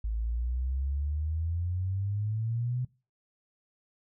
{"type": "exponential sweep", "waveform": "sine", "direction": "up", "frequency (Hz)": [52.9, 127.4], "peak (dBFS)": -28, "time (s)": [0.04, 2.85], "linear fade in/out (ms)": 5, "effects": ["noise-tail reverb RT60 0.3 s tail -21 dB re dry"]}